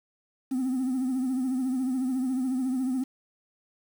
triangle tone with vibrato, 257.9 Hz, C4, 25 cents flat, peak -22 dBFS, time 0.51-3.04 s, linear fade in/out 10 ms, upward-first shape triangle, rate 14 Hz, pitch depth 80 cents each way, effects tanh soft clip ceiling -20 dBFS + 8-bit

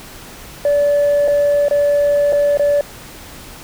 sine tone with dropouts, 578 Hz, D5, 28 cents flat, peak -9 dBFS, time 0.65-2.81 s, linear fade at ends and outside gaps 2 ms, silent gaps 1.278-1.282 / 1.684-1.71 / 2.325-2.33 / 2.573-2.595 s, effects tanh soft clip ceiling -9 dBFS + pink hiss -36 dBFS RMS until 3.63 s

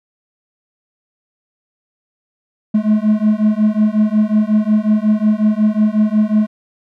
triangle beating tone pair, 211 / 216.5 Hz, G#3 / A3, +28 / -28 cents, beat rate 5.5 Hz, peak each -12 dBFS, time 2.74-6.47 s, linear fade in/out 10 ms, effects none

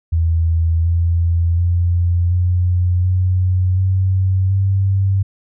sine tone with pitch steps, 82.41 / 84.68 / 87.01 / 89.4 / 91.86 / 94.39 / 96.99 Hz, E2 / E2 / F2 / F2 / F#2 / F#2 / G2, 0 / +47 / -6 / +41 / -12 / +35 / -18 cents, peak -12 dBFS, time 0.12-5.23 s, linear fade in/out 10 ms, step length 730 ms, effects none

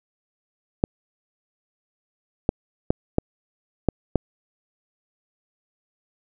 clicks, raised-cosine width 2 ms, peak -4 dBFS, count 6, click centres 0.839 / 2.491 / 2.905 / 3.184 / 3.887 / 4.157 s, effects none

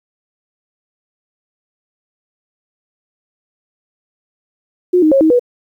sine tone with pitch steps, 360.1 / 310.8 / 544 / 316.8 / 489 Hz, F#4 / D#4 / C#5 / D#4 / B4, -47 / -2 / -33 / +31 / -17 cents, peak -7 dBFS, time 4.93-5.395 s, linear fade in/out 10 ms, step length 93 ms, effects 8-bit

